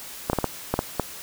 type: clicks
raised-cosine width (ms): 1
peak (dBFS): -7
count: 7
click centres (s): 0.299 / 0.332 / 0.387 / 0.443 / 0.74 / 0.791 / 0.997
effects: white hiss -39 dBFS RMS until 1.22 s